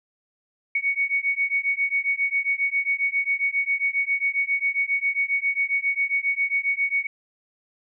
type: beating tone pair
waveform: sine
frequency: 2226 / 2233.4 Hz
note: C#7 / C#7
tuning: +7 / +12 cents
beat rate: 7.4 Hz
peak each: -24 dBFS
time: 0.75-7.07 s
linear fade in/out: 5 ms
effects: none